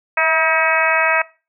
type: harmonic tone with a mistuned harmonic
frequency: 319.5 Hz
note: D#4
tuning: 46 cents sharp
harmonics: 2 / 3 / 4 / 5 / 6 / 7 / 8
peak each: -21 / -21 / -21 / -21 / -21 / -21 / -21 dBFS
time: 0.17-1.22 s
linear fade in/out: 5 ms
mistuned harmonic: 2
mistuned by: +29 cents
effects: noise-tail reverb RT60 0.3 s tail -20 dB re dry